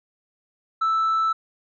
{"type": "tone with tanh clipping", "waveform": "triangle", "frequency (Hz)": 1318.5, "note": "E6", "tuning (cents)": 0, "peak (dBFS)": -19, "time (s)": [0.81, 1.33], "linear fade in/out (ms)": 10, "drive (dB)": 6, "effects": []}